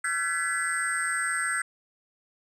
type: tone cluster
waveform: sine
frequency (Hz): 1360 / 1528 / 1693 / 1986 / 8330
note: F6 / G6 / G#6 / B6 / C9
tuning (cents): -46 / -45 / +33 / +9 / -9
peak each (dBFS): -31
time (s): 0.04-1.62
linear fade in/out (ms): 5
effects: tanh soft clip ceiling -19 dBFS